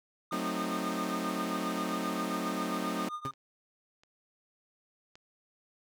triangle tone with tremolo, 1218 Hz, D#6, 37 cents flat, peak -31 dBFS, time 0.31-3.31 s, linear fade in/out 2 ms, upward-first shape triangle, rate 7.5 Hz, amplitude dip 95%
sawtooth chord, F# diminished seventh, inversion none, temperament equal with one note detuned, 185 / 221.3 / 261.6 / 311.1 Hz, F#3 / A3 / C4 / Eb4, 0 / +10 / 0 / 0 cents, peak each -34 dBFS, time 0.32-3.09 s, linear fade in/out 5 ms
20% pulse tone with exponential decay, 134.5 Hz, C3, 48 cents sharp, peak -28 dBFS, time 3.25-3.34 s, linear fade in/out 2 ms, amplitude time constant 18 ms
clicks, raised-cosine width 0.2 ms, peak -39 / -43 / -35 dBFS, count 3, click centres 3.336 / 4.035 / 5.155 s
effects none

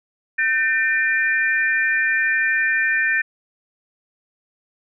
sine tone cluster, 1544 / 1803 / 2393 Hz, G6 / A6 / D7, -27 / +42 / +32 cents, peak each -23 / -18 / -24 dBFS, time 0.38-3.22 s, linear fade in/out 10 ms, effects none

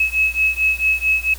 sine beating tone pair, 2575 / 2579.5 Hz, E7 / E7, -41 / -38 cents, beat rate 4.5 Hz, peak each -18 dBFS, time 0-1.34 s, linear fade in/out 5 ms, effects added 60 Hz sine -33 dBFS peak until 1.38 s + white hiss -39 dBFS RMS until 1.38 s

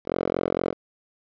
5% pulse tone with band-pass filter, 44.34 Hz, F1, 27 cents sharp, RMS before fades -26 dBFS, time 0.05-0.75 s, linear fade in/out 50 ms, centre 540 Hz, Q 1.3, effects resampled to 11025 Hz + 8-bit

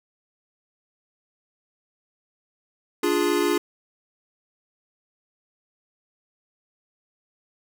square chord, D diminished, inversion none, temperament equal, 293.7 / 349.2 / 415.3 Hz, D4 / F4 / Ab4, 0 / 0 / 0 cents, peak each -26 / -24 / -25 dBFS, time 3.03-3.58 s, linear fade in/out 5 ms, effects none

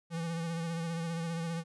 square tone with vibrato, 166.5 Hz, E3, 18 cents sharp, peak -34 dBFS, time 0.1-1.64 s, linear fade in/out 50 ms, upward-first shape sine, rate 15 Hz, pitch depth 36 cents each way, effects resampled to 24000 Hz

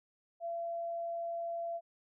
sine tone, 678 Hz, E5, 49 cents sharp, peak -35 dBFS, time 0.4-1.81 s, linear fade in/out 50 ms, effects none

